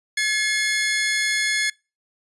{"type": "tone pair together", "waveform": "sawtooth", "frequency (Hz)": [1707.2, 2151], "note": ["G#6", "C7"], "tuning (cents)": [47, 47], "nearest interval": "major third", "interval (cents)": 400, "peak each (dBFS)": -19, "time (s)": [0.17, 1.7], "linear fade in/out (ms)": 5, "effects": ["noise-tail reverb RT60 0.3 s tail -26 dB re dry", "resampled to 24000 Hz"]}